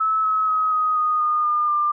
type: tone with pitch steps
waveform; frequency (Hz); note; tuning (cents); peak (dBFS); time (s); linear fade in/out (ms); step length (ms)
sine; 1300 / 1284.3 / 1268.8 / 1253.5 / 1238.4 / 1223.5 / 1208.7 / 1194.2; E6 / E6 / D#6 / D#6 / D#6 / D#6 / D6 / D6; -24 / -46 / +33 / +12 / -9 / -29 / +49 / +29; -17; 0-1.92; 10; 240
effects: none